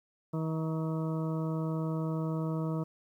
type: harmonic tone with a mistuned harmonic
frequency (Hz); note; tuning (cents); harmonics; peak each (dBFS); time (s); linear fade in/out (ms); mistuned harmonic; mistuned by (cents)
159.7; D#3; +45; 1 / 2 / 3 / 4 / 6 / 7 / 8; -31 / -37 / -41 / -43 / -47 / -48 / -49; 0.33-2.84; 10; 6; -22
effects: 11-bit